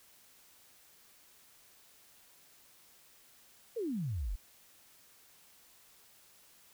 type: exponential sweep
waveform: sine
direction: down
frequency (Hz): 498.3 to 38.89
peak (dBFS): -33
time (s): 3.76-4.36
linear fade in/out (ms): 10
effects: white hiss -62 dBFS RMS until 6.73 s